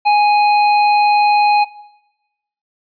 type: tone with tanh clipping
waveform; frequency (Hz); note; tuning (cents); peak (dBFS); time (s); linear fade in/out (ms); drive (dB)
sine; 830.6; G#5; 0; -11; 0.05-1.65; 20; 16
effects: noise-tail reverb RT60 1.0 s tail -20 dB re dry + resampled to 11025 Hz